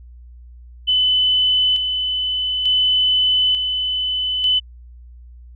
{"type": "tone with tremolo", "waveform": "sine", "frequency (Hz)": 3013, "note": "F#7", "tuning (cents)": 31, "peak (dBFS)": -13, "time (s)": [0.87, 4.6], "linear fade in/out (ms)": 20, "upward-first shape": "square", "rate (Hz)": 0.56, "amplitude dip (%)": 45, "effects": ["added 60 Hz sine -38 dBFS peak until 5.55 s"]}